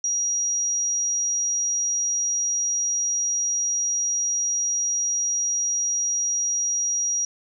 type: tone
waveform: sine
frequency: 5740 Hz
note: F8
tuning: 47 cents sharp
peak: -21 dBFS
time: 0.04-7.25 s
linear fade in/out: 2 ms
effects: none